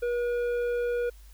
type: tone with tanh clipping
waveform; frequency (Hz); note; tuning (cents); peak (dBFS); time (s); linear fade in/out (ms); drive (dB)
sine; 481.4; B4; -44; -27; 0.02-1.1; 10; 9
effects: added 50 Hz sine -47 dBFS peak until 1.33 s + white hiss -60 dBFS RMS until 1.33 s